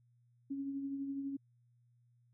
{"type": "tone with tremolo", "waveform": "sine", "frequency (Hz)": 276, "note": "C#4", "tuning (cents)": -7, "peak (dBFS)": -35, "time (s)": [0.5, 1.37], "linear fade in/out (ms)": 10, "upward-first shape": "triangle", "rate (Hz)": 12, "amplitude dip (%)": 45, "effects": ["added 120 Hz sine -67 dBFS peak until 2.33 s"]}